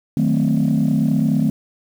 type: chord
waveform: sine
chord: D# diminished seventh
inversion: none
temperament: equal with one note detuned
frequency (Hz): 155.56 / 185 / 220 / 259.2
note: D#3 / F#3 / A3 / C4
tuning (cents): 0 / 0 / 0 / -16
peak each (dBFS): -18 / -22 / -17 / -19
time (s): 0.17-1.5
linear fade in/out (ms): 2
effects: tanh soft clip ceiling -9 dBFS + 7-bit